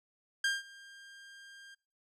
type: tone with ADSR envelope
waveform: sawtooth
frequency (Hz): 1600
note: G6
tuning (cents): +35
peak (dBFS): -23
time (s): 0.44-1.75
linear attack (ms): 4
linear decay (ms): 180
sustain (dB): -24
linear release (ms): 12
effects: noise-tail reverb RT60 0.4 s tail -24 dB re dry + low-pass 8000 Hz 12 dB/octave